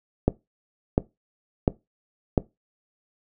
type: click train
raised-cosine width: 2 ms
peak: -4 dBFS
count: 4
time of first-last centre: 0.28-2.378 s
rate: 1.43 Hz
effects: noise-tail reverb RT60 0.2 s tail -19 dB re dry